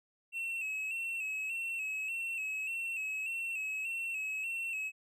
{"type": "tone with vibrato", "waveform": "triangle", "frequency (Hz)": 2637, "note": "E7", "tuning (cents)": 0, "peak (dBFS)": -33, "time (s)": [0.32, 4.92], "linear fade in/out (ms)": 50, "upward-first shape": "square", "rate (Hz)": 1.7, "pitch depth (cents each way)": 46, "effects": []}